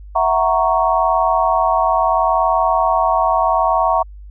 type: chord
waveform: sine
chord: F# dominant seventh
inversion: third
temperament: equal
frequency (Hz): 659.3 / 740 / 932.3 / 1108.7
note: E5 / F#5 / A#5 / C#6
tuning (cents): 0 / 0 / 0 / 0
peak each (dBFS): -18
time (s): 0.15-4.03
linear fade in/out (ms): 10
effects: added 50 Hz sine -33 dBFS peak until 4.3 s